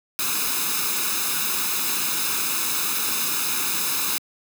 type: noise with comb filter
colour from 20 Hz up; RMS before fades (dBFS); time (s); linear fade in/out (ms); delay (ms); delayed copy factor
white; -24; 0.19-4.18; 0; 0.78; +0.7
effects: high-pass 200 Hz 12 dB/octave